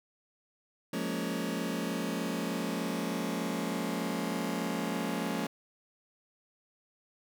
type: chord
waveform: sawtooth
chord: Bb minor seventh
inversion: second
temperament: just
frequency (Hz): 174.81 / 209.8 / 233.1 / 279.7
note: F3 / Ab3 / Bb3 / Db4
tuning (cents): +2 / +18 / 0 / +16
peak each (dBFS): -33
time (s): 0.93-5.47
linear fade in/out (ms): 5
effects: none